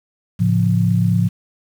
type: chord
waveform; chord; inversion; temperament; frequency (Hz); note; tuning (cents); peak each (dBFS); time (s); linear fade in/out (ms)
sine; A augmented; none; equal; 110 / 138.59 / 174.61; A2 / C#3 / E#3; 0 / 0 / 0; -16 / -22 / -16; 0.39-1.29; 20
effects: 7-bit